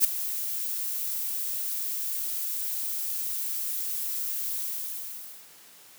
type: noise with ADSR envelope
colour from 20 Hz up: violet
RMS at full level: -17 dBFS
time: 0-5.51 s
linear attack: 45 ms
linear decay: 6 ms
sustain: -14 dB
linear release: 940 ms
effects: white hiss -52 dBFS RMS until 5.98 s + high-pass 100 Hz 12 dB/octave